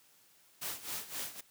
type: noise with tremolo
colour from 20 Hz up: white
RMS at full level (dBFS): -38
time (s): 0.61-1.41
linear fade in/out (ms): 10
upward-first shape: sine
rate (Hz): 3.8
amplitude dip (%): 80
effects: white hiss -65 dBFS RMS until 1.5 s + high-pass 80 Hz 12 dB/octave